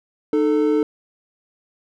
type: tone pair together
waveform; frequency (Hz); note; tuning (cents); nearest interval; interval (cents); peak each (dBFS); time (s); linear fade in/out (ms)
triangle; 305.7 / 440; D#4 / A4; -30 / 0; tritone; 630; -16; 0.33-0.83; 2
effects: none